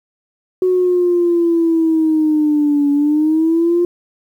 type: linear two-way sweep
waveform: sine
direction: down then up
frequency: 370.1 to 284.6 to 351.9 Hz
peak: -10 dBFS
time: 0.62-3.85 s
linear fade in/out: 2 ms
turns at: 2.91 s
effects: tanh soft clip ceiling -6 dBFS + 8-bit